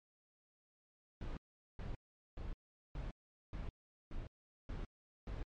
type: noise bursts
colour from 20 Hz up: brown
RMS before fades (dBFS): -43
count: 8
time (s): 1.21-5.43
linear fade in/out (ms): 2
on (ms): 160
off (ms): 420
effects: low-pass 4000 Hz 12 dB/octave + MP3 48 kbps